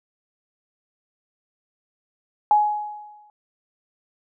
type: tone with exponential decay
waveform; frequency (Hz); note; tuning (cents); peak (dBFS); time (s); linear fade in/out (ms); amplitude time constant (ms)
sine; 839; G#5; +17; -11; 2.51-3.3; 1; 170
effects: none